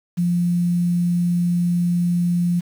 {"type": "tone with quantisation", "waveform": "sine", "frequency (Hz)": 174.61, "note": "F3", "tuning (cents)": 0, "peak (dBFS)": -16, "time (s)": [0.17, 2.61], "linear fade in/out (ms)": 20, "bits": 7, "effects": []}